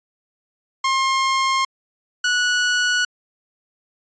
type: tone pair in turn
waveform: sawtooth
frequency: 1067 / 1470.2 Hz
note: C6 / F#6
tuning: +34 / -11 cents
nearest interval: tritone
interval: 555 cents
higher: second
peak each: -13 dBFS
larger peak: neither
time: 0.84-1.65 / 2.24-3.05 s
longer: neither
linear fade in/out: 5 ms
effects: resampled to 16000 Hz